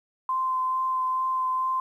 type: tone with vibrato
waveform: sine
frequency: 1036 Hz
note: C6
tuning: 17 cents flat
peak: -23 dBFS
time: 0.29-1.8 s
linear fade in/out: 2 ms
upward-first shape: sine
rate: 2.3 Hz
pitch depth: 10 cents each way
effects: 10-bit